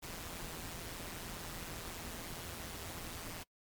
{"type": "noise with amplitude modulation", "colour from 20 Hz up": "pink", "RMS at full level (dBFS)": -42, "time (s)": [0.02, 3.44], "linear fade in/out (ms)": 20, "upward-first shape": "sine", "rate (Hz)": 170, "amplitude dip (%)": 65, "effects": ["noise-tail reverb RT60 0.1 s tail -24 dB re dry", "MP3 96 kbps"]}